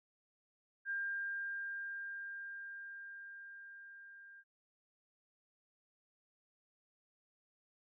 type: tone with level ramp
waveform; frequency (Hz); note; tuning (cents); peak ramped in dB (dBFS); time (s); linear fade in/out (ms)
sine; 1599; G6; +34; -35 to -54; 0.85-4.44; 50
effects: none